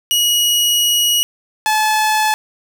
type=tone pair in turn; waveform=sawtooth; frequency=2905 / 862.1 Hz; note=F#7 / A5; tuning=-32 / -36 cents; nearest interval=octave + major sixth; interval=2104 cents; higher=first; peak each=-9 dBFS; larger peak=neither; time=0.11-1.23 / 1.66-2.34 s; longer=first; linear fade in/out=0 ms; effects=none